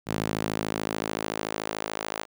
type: tone with high-pass filter sweep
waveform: sawtooth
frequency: 53.6 Hz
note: A1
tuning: 45 cents flat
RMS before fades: -31 dBFS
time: 0.06-2.26 s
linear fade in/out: 50 ms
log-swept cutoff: 160 to 600 Hz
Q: 0.88
effects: none